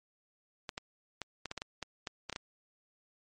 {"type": "clicks", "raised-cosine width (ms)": 0.2, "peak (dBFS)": -20, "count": 12, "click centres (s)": [0.692, 0.779, 1.217, 1.457, 1.514, 1.577, 1.619, 1.827, 2.072, 2.297, 2.327, 2.361], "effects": ["MP3 48 kbps"]}